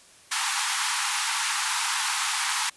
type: high-pass noise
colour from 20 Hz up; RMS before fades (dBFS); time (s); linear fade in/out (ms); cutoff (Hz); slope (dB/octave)
pink; -26; 0.31-2.7; 10; 820; 96
effects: white hiss -53 dBFS RMS until 2.76 s + resampled to 24000 Hz